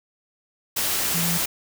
sine tone in noise, 170 Hz, F3, 46 cents flat, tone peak -25 dBFS, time 1.14-1.38 s, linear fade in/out 10 ms, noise white, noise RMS -24 dBFS, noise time 0.76-1.46 s, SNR -4 dB, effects none

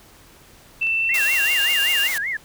sine tone with pitch glide, 2670 to 2798 Hz, E7 to F7, +22 to +3 cents, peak -18 dBFS, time 0.81-2.08 s, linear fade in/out 10 ms, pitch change +81 cents, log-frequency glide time 0.99-1.61 s
clicks, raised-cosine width 0.2 ms, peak -24 dBFS, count 2, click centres 0.829 / 0.869 s
sine tone with vibrato, 1873 Hz, A#6, 8 cents sharp, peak -22 dBFS, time 1.09-2.37 s, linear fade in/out 5 ms, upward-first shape sine, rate 5.2 Hz, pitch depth 260 cents each way
white high-pass noise, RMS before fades -28 dBFS, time 1.14-2.18 s, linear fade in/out 2 ms, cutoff 470 Hz, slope 12 dB/octave
effects pink hiss -49 dBFS RMS until 2.44 s

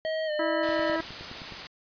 square tone with pitch glide, 634 to 604.3 Hz, D#5 to D5, +32 to +49 cents, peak -28 dBFS, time 0.05-0.96 s, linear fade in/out 0 ms, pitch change -83 cents, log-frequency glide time 0.26-0.31 s
harmonic tone, 325.3 Hz, E4, 23 cents flat, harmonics 1 / 2 / 3 / 4 / 5 / 6, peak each -30 / -33 / -35 / -36 / -37 / -38 dBFS, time 0.39-1.01 s, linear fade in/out 5 ms
white noise, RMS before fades -37 dBFS, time 0.63-1.67 s, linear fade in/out 2 ms
click train, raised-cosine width 3 ms, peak -31 dBFS, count 9, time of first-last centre 0.69-1.522 s, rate 9.61 Hz
effects resampled to 11025 Hz

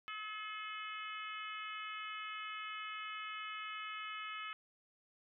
harmonic tone, 428.5 Hz, A4, 46 cents flat, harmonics 3 / 4 / 5 / 6 / 7 / 8, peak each -45 / -52 / -49 / -50 / -50 / -61 dBFS, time 0.08-4.53 s, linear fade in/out 0 ms, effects none

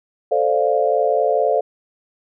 sine chord, D minor seventh, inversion second, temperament equal, 440 / 523.3 / 587.3 / 698.5 Hz, A4 / C5 / D5 / F5, 0 / 0 / 0 / 0 cents, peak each -20 dBFS, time 0.31-1.61 s, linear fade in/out 10 ms, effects none

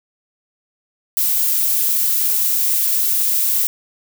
violet noise, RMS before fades -17 dBFS, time 1.17-3.67 s, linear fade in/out 0 ms, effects none

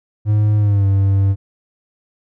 triangle tone with pitch glide, 105.6 to 97.96 Hz, G#2 to G2, +29 to -1 cents, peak -9 dBFS, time 0.25-1.36 s, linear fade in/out 50 ms, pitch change -130 cents, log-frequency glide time 0.57-0.86 s, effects none

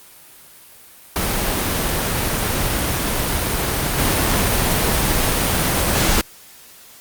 pink noise with level steps, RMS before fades -20 / -17 dBFS, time 1.16-6.21 s, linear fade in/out 0 ms, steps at 3.97 s, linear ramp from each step 20 ms, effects white hiss -44 dBFS RMS until 7 s + Opus 32 kbps

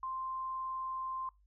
sine tone, 1046.5 Hz, C6, in tune, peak -36 dBFS, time 0.03-1.29 s, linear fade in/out 2 ms, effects noise-tail reverb RT60 0.2 s tail -24 dB re dry + added 50 Hz sine -64 dBFS peak until 1.46 s

